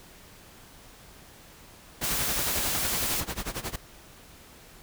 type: noise with tremolo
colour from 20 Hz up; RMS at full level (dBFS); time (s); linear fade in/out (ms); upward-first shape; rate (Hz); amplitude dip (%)
pink; -31; 2.01-3.76; 5; sine; 11; 90
type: noise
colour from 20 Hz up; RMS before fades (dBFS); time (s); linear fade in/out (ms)
white; -29; 2.03-3.21; 10
effects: pink hiss -51 dBFS RMS until 4.82 s